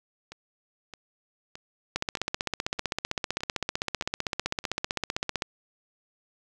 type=two click trains; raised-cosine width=0.2 ms; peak=-10 / -24 dBFS; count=55 / 8; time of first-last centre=1.96-5.422 / 0.32-4.641 s; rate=15.6 / 1.62 Hz; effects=none